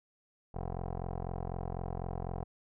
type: tone with low-pass filter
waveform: 15% pulse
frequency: 44 Hz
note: F1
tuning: 14 cents sharp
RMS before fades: -38 dBFS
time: 0.54-2.44 s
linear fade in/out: 10 ms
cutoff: 790 Hz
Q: 2.7
effects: none